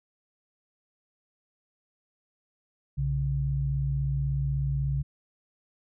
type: tone pair together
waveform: sine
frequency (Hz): 62.27 / 138.59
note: B1 / C#3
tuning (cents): +15 / 0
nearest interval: octave + major second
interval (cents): 1385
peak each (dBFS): -30 / -26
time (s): 2.97-5.03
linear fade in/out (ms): 20
effects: none